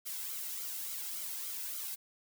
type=noise with flanger; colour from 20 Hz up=blue; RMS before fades=-40 dBFS; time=0.05-1.96 s; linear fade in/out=20 ms; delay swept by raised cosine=1.1 to 1.74 ms; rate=3.5 Hz; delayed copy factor=-0.6; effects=none